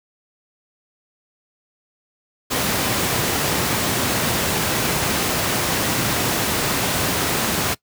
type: noise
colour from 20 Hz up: pink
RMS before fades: -20 dBFS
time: 2.5-7.75 s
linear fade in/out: 20 ms
effects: noise-tail reverb RT60 0.1 s tail -21 dB re dry + high-pass 100 Hz 12 dB/octave